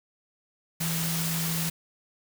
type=tone in noise; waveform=sine; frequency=164.81 Hz; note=E3; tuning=in tune; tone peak=-29 dBFS; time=0.8-1.7 s; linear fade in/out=10 ms; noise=white; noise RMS=-31 dBFS; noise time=0.8-1.7 s; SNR=-1 dB; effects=none